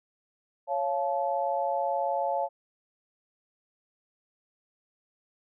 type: chord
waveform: sine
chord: Db augmented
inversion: none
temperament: just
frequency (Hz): 554.4 / 693 / 866.2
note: Db5 / F5 / A5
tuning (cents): 0 / -14 / -27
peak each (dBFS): -30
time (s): 0.67-2.49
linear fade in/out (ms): 50
effects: none